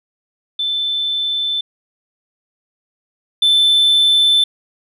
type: tone pair in turn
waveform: sine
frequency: 3529 / 3529 Hz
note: A7 / A7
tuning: +4 / +4 cents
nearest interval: unison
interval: 0 cents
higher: neither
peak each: -16 / -7 dBFS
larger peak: second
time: 0.59-1.61 / 3.42-4.44 s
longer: neither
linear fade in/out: 5 ms
effects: tanh soft clip ceiling -8 dBFS